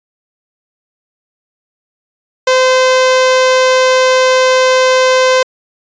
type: tone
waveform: sawtooth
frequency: 515 Hz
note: C5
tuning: 28 cents flat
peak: -3 dBFS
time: 2.47-5.43 s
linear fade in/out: 5 ms
effects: resampled to 16000 Hz